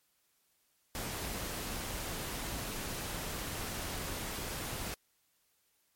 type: noise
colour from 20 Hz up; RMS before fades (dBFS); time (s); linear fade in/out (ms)
pink; -39; 0.95-4.94; 0
effects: white hiss -74 dBFS RMS until 5.95 s + MP3 64 kbps